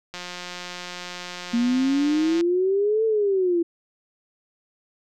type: click train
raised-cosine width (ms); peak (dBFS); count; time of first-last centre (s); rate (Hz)
0.2; -17; 405; 0.14-2.41; 178
type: exponential two-way sweep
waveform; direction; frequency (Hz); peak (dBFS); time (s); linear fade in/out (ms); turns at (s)
sine; up then down; 231.6 to 449 to 333.8; -18; 1.53-3.63; 10; 3.05
effects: none